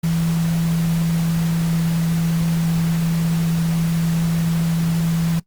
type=tone in noise; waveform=sine; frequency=165.9 Hz; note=E3; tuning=11 cents sharp; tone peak=-16 dBFS; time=0.03-5.4 s; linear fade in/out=10 ms; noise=pink; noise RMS=-32 dBFS; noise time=0.03-5.4 s; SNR=+13 dB; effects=noise-tail reverb RT60 0.1 s tail -20 dB re dry + Opus 48 kbps